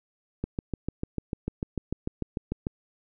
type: click train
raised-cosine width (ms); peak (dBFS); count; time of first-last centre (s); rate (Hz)
3; -16; 16; 0.44-2.669; 6.73
effects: none